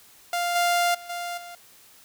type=tone with level steps; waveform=sawtooth; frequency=698.5 Hz; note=F5; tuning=in tune; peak=-20 / -16 / -36 / -26 / -35 dBFS; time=0.33-1.55 s; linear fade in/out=2 ms; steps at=0.55 / 0.94 / 1.09 / 1.37 s; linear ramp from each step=10 ms; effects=white hiss -53 dBFS RMS until 2.04 s